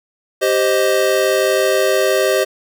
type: chord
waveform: square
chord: C minor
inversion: second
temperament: equal with one note detuned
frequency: 390.6 / 523.3 / 622.3 Hz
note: G4 / C5 / Eb5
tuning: -6 / 0 / 0 cents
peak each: -18 dBFS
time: 0.41-2.45 s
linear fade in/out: 20 ms
effects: none